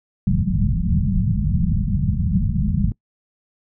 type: low-pass noise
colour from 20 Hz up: white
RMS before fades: -19 dBFS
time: 0.27-2.92 s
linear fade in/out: 2 ms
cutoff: 210 Hz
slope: 96 dB/octave
effects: noise-tail reverb RT60 0.1 s tail -22 dB re dry